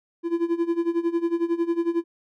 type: tone with tremolo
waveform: triangle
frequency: 338.2 Hz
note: E4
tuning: 44 cents sharp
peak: -16 dBFS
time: 0.23-2.04 s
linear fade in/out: 50 ms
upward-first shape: sine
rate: 11 Hz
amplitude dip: 85%
effects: none